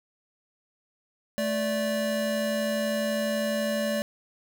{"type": "tone pair together", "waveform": "square", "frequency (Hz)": [218, 582], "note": ["A3", "D5"], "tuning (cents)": [-16, -16], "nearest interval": "octave + perfect fourth", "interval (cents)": 1700, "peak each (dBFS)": [-30, -28], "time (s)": [1.38, 4.02], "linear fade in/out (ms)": 0, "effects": []}